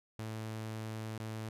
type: tone with dropouts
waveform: sawtooth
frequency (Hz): 110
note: A2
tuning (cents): 0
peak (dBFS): -35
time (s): 0.19-1.49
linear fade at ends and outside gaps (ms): 0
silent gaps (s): 1.178-1.201
effects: resampled to 32000 Hz